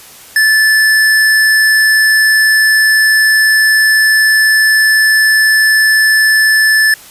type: tone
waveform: square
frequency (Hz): 1746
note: A6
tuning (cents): -14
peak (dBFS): -7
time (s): 0.36-6.94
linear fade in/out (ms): 2
effects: white hiss -36 dBFS RMS until 7.1 s + resampled to 32000 Hz